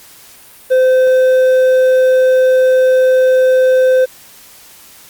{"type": "tone with hard clipping", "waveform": "triangle", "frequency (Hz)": 515, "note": "C5", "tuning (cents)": -28, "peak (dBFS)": -8, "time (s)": [0.7, 4.06], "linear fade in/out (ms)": 20, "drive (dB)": 7, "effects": ["white hiss -40 dBFS RMS until 5.09 s", "Opus 48 kbps"]}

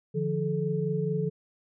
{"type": "tone cluster", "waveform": "sine", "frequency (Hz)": [148.5, 173.1, 432.1], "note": ["D3", "F3", "A4"], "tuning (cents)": [20, -15, -31], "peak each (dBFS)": -30, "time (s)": [0.14, 1.3], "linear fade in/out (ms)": 20, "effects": []}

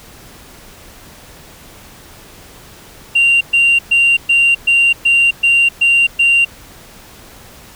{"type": "tone bursts", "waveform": "sine", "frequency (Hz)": 2770, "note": "F7", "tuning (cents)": -15, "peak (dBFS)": -6, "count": 9, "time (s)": [3.15, 6.45], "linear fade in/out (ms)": 10, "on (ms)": 260, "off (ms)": 120, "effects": ["tanh soft clip ceiling -5 dBFS", "pink hiss -39 dBFS RMS until 7.75 s"]}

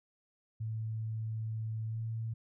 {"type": "tone with pitch glide", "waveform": "sine", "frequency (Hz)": [110.6, 112.79], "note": ["A2", "A2"], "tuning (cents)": [9, 43], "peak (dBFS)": -34, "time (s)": [0.6, 2.34], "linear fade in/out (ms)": 10, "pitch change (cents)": 34, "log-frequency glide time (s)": [1.87, 2], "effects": []}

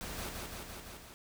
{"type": "noise with echo", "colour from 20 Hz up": "pink", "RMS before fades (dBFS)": -42, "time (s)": [0.01, 0.29], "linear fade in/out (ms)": 0, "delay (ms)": 170, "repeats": 5, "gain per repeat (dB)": -2, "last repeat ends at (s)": 1.14, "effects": []}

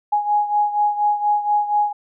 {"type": "beating tone pair", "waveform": "sine", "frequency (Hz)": [830.6, 834.8], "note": ["G#5", "G#5"], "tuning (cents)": [0, 9], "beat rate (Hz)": 4.2, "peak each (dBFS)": [-17, -22], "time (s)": [0.12, 1.93], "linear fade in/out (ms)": 10, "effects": []}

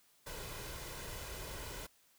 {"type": "noise with comb filter", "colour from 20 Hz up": "pink", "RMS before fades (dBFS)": -45, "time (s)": [0.26, 1.87], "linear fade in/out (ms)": 10, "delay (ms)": 2, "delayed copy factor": 0.5, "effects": ["white hiss -69 dBFS RMS until 2.18 s"]}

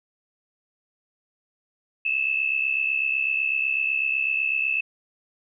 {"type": "tone pair together", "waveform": "sine", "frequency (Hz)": [2599, 2667], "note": ["E7", "E7"], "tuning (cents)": [-25, 20], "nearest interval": "unison", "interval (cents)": 45, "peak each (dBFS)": [-23, -26], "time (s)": [2.05, 4.81], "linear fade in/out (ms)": 5, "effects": []}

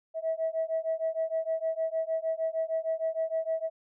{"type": "beating tone pair", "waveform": "sine", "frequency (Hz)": [644, 650.5], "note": ["E5", "E5"], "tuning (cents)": [-41, -23], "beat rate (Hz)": 6.5, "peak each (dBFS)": -30, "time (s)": [0.14, 3.7], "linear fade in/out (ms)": 50, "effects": ["tanh soft clip ceiling -21 dBFS"]}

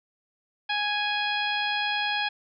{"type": "harmonic tone", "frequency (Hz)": 830.6, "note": "G#5", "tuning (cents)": 0, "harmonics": [1, 2, 3, 4, 5, 6], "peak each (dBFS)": [-30, -30, -31, -31, -37, -41], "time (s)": [0.69, 2.29], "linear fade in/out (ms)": 10, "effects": []}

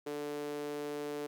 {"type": "tone with high-pass filter", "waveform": "sawtooth", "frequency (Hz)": 146.83, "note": "D3", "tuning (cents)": 0, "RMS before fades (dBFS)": -39, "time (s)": [0.06, 1.27], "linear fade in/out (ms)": 10, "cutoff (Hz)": 380, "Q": 8.2, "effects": []}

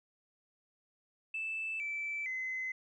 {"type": "tone with pitch steps", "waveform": "sine", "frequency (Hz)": [2637, 2322, 2045], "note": ["E7", "D7", "C7"], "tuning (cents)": [0, -20, -40], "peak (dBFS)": -34, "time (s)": [1.34, 2.72], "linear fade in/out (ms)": 5, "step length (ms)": 460, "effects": ["tanh soft clip ceiling -30 dBFS"]}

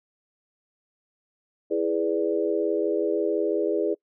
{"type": "chord", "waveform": "sine", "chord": "E dominant seventh", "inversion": "none", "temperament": "equal", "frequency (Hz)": [329.6, 415.3, 493.9, 587.3], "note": ["E4", "G#4", "B4", "D5"], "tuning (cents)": [0, 0, 0, 0], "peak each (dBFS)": [-27, -25, -29, -30], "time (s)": [1.7, 3.95], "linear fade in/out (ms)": 20, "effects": ["noise-tail reverb RT60 0.1 s tail -26 dB re dry"]}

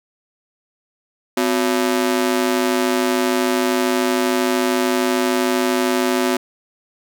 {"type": "ring-modulated tone", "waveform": "sawtooth", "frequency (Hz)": 311.1, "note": "D#4", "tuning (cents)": 0, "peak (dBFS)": -9, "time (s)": [1.37, 6.37], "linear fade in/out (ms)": 5, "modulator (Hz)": 56.5, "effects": []}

